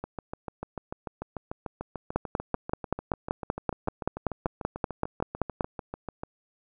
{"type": "two click trains", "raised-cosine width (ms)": 1, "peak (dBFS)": [-11, -20], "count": [19, 43], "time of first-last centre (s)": [[2.16, 5.608], [0.04, 6.235]], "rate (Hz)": [5.22, 6.78], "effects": []}